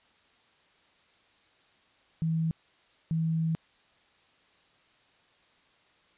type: tone bursts at uneven times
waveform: sine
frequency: 162 Hz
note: E3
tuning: 30 cents flat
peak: -25 dBFS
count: 2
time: 2.22-2.51 / 3.11-3.55 s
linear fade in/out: 0 ms
effects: white hiss -64 dBFS RMS until 6.17 s + resampled to 8000 Hz